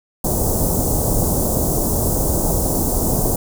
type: band-stop noise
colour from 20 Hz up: pink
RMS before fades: -18 dBFS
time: 0.24-3.36 s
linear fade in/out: 5 ms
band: 780 to 7200 Hz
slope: 24 dB/octave
effects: none